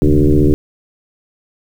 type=tone with frequency modulation; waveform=sine; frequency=143.1 Hz; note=D3; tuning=45 cents flat; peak=-7 dBFS; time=0.02-0.54 s; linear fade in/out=0 ms; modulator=75.3 Hz; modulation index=3.4; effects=7-bit